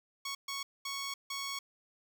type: tone bursts at uneven times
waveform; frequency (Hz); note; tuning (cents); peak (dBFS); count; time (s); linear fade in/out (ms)
10% pulse; 1108.7; C#6; 0; -28; 4; 0.25-0.35 / 0.48-0.63 / 0.85-1.14 / 1.3-1.59; 5
effects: none